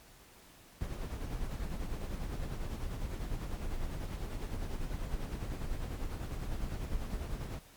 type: noise with tremolo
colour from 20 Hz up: brown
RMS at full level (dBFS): -35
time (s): 0.81-7.59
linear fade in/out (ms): 0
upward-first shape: sine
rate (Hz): 10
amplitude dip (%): 50
effects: pink hiss -58 dBFS RMS until 7.76 s + MP3 96 kbps